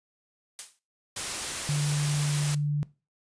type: noise with exponential decay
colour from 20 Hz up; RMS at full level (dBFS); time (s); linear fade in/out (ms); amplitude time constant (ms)
blue; -31; 0.59-0.79; 0; 43
type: noise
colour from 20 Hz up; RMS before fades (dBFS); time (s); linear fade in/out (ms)
white; -32; 1.16-2.55; 5
type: tone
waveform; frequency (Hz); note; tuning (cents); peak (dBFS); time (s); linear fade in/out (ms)
sine; 146.83; D3; 0; -24; 1.69-2.83; 0
effects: noise-tail reverb RT60 0.3 s tail -20 dB re dry + resampled to 22050 Hz